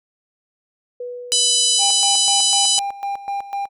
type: tone with exponential decay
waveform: sine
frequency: 490.3 Hz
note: B4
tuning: 13 cents flat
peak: -25 dBFS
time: 1-2.8 s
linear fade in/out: 5 ms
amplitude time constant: 390 ms
type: harmonic tone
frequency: 996 Hz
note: B5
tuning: 14 cents sharp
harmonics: 3 / 4 / 5 / 6 / 7 / 8 / 9 / 10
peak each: -20 / -21 / -22 / -23 / -23 / -24 / -25 / -25 dBFS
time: 1.32-2.79 s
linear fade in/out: 0 ms
type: tone with tremolo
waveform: triangle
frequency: 799 Hz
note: G5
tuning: 33 cents sharp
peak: -19 dBFS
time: 1.78-3.69 s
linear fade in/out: 50 ms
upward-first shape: square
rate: 4 Hz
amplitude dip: 75%
effects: none